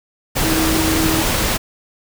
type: tone in noise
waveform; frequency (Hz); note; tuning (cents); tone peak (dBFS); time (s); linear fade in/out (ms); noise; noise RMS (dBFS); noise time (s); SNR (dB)
sine; 320; D#4; +49; -18; 0.42-1.23; 20; pink; -18; 0.35-1.58; -3
effects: none